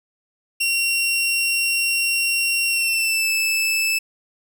sawtooth tone with pitch glide, 2744 to 2628 Hz, F7 to E7, -31 to -6 cents, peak -15 dBFS, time 0.6-3.99 s, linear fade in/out 10 ms, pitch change -75 cents, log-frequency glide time 2.67-3.31 s, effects none

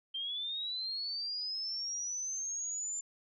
sine linear sweep, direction up, 3136 to 7200 Hz, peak -35 dBFS, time 0.14-3.01 s, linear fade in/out 10 ms, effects none

